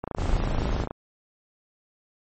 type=click train; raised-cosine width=1 ms; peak=-16 dBFS; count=25; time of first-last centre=0.04-0.91 s; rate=27.6 Hz
type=noise; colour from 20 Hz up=brown; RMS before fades=-25 dBFS; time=0.16-0.87 s; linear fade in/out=50 ms
effects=MP3 32 kbps